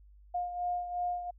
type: beating tone pair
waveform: sine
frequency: 710 / 712.8 Hz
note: F5 / F5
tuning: +28 / +35 cents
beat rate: 2.8 Hz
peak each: -32 / -39 dBFS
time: 0.34-1.31 s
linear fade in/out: 10 ms
effects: added 50 Hz sine -54 dBFS peak until 1.38 s